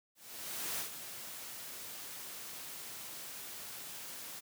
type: noise with ADSR envelope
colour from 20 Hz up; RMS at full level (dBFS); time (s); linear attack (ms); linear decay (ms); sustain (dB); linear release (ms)
white; -37; 0.15-4.41; 630; 110; -9; 26
effects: high-pass 100 Hz 12 dB/octave